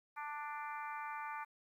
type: harmonic tone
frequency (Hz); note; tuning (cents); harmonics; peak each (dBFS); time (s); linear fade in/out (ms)
295.2; D4; +9; 3 / 4 / 5 / 6 / 7 / 8; -44 / -46 / -50 / -53 / -54 / -53; 0.16-1.45; 20
effects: 12-bit

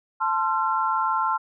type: chord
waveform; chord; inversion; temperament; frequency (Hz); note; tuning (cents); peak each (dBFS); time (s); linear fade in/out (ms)
sine; F major; first; equal with one note detuned; 880 / 1046.5 / 1361.9; A5 / C6 / F6; 0 / 0 / -44; -25; 0.2-1.38; 20
effects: none

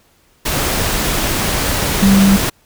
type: tone in noise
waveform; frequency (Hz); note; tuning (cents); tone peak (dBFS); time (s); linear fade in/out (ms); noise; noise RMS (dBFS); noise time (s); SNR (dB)
sine; 196; G3; 0; -7; 2.02-2.37; 10; pink; -17; 0.45-2.5; +7
effects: pink hiss -54 dBFS RMS until 2.65 s

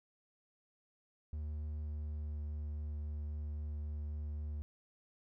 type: tone with pitch glide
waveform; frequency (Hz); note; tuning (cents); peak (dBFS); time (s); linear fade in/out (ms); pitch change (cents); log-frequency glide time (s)
triangle; 75.6 to 74.69; D#2 to D2; -49 to +30; -36; 1.33-4.62; 0; -21; 1.73-2.39
effects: none

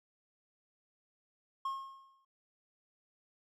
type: tone with exponential decay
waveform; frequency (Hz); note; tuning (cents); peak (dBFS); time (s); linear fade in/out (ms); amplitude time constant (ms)
triangle; 1079; C#6; -47; -30; 1.65-2.25; 5; 130
effects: none

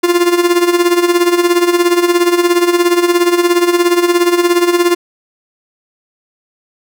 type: tone with tremolo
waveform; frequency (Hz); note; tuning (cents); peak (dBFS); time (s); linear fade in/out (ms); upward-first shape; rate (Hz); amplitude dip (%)
45% pulse; 349.2; F4; 0; -6; 0.03-4.95; 10; sine; 17; 70
effects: none

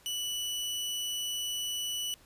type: tone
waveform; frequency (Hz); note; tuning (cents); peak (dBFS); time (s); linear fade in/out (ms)
sawtooth; 2960; F#7; 0; -29; 0.06-2.14; 0
effects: pink hiss -60 dBFS RMS until 2.25 s + resampled to 32000 Hz

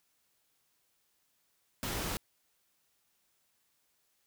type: noise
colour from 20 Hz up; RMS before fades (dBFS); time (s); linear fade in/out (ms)
pink; -36; 1.83-2.17; 0
effects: white hiss -75 dBFS RMS until 4.26 s

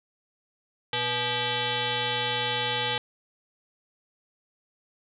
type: tone with frequency modulation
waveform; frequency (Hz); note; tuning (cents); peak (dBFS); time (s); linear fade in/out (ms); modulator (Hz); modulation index
sine; 1956; B6; -17; -25; 0.93-2.98; 2; 367; 4.6
effects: none

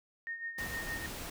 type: tone with tremolo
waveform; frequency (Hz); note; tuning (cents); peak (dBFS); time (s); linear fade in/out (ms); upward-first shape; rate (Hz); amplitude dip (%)
sine; 1843; A#6; -20; -35; 0.27-1.06; 0; sine; 6.5; 65
type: noise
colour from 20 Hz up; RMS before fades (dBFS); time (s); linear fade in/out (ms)
pink; -42; 0.58-1.3; 5
effects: none

